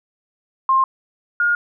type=tone pair in turn; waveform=sine; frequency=1060 / 1424.9 Hz; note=C6 / F6; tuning=+22 / +34 cents; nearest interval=perfect fourth; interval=512 cents; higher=second; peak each=-12 / -14 dBFS; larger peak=first; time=0.69-0.84 / 1.4-1.55 s; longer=neither; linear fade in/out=2 ms; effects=none